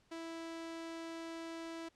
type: tone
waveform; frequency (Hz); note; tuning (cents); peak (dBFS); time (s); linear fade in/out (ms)
sawtooth; 329.6; E4; 0; -39; 0.11-1.89; 10
effects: pink hiss -72 dBFS RMS until 1.95 s + low-pass 7000 Hz 12 dB/octave